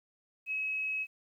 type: tone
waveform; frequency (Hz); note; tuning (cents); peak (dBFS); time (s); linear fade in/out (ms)
sine; 2562; E7; -50; -31; 0.46-1.07; 50
effects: 11-bit